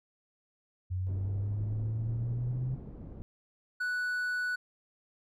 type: exponential sweep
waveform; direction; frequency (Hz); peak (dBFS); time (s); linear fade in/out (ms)
sine; up; 90.6 to 130; -30; 0.9-2.76; 20
type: low-pass noise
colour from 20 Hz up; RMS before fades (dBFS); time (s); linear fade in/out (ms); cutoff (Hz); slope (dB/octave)
pink; -44; 1.07-3.22; 0; 330; 12
type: tone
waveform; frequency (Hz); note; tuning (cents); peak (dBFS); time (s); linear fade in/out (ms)
triangle; 1480; F#6; 0; -28; 3.8-4.56; 10
effects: none